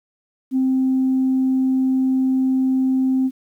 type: tone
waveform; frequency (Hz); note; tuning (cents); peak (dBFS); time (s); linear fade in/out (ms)
sine; 261.6; C4; 0; -14; 0.51-3.31; 50
effects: tanh soft clip ceiling -11 dBFS + 9-bit